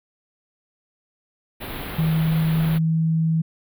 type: band-stop noise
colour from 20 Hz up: pink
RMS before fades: -32 dBFS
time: 1.6-2.79 s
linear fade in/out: 20 ms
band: 4000 to 11000 Hz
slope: 48 dB/octave
type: tone with pitch glide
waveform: sine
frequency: 160.1 to 161.59 Hz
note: D#3 to E3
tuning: +50 to -34 cents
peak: -17 dBFS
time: 1.98-3.42 s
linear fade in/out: 10 ms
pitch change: +16 cents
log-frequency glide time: 2.48-2.97 s
effects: none